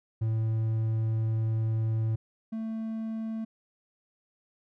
triangle tone pair in turn, 111.2 / 222.4 Hz, A2 / A3, +19 / +19 cents, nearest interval octave, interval 1200 cents, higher second, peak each -23 / -29 dBFS, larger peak first, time 0.21-2.16 / 2.52-3.45 s, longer first, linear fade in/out 10 ms, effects none

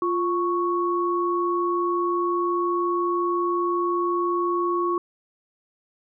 sine tone pair together, 349.2 / 1108.6 Hz, F4 / C#6, 0 / 0 cents, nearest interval octave + minor sixth, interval 2000 cents, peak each -23 / -24 dBFS, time 0.02-4.98 s, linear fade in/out 2 ms, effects none

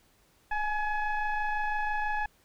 sine tone with frequency modulation, 840 Hz, G#5, 19 cents sharp, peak -26 dBFS, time 0.51-2.26 s, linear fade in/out 5 ms, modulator 853 Hz, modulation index 1.2, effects tanh soft clip ceiling -22 dBFS + pink hiss -65 dBFS RMS until 2.44 s

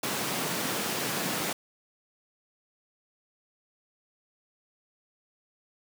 pink high-pass noise, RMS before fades -31 dBFS, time 0.03-1.53 s, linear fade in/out 5 ms, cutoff 150 Hz, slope 24 dB/octave, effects none

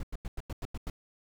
brown noise bursts, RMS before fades -35 dBFS, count 8, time 0-0.9 s, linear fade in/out 2 ms, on 32 ms, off 92 ms, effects none

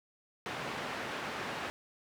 white band-pass noise, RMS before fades -39 dBFS, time 0.46-1.7 s, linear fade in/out 0 ms, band 110 to 1900 Hz, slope 12 dB/octave, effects none

